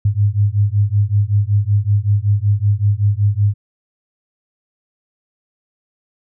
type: beating tone pair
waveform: sine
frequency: 100 / 105.3 Hz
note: G2 / G#2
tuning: +35 / +24 cents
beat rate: 5.3 Hz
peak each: -15 dBFS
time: 0.05-3.54 s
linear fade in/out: 5 ms
effects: none